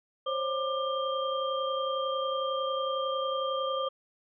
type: tone cluster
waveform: sine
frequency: 530 / 561 / 1192 / 3187 Hz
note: C5 / C#5 / D6 / G7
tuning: +22 / +21 / +25 / +28 cents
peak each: -31 / -39 / -32 / -38 dBFS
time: 0.26-3.89 s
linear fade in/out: 10 ms
effects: none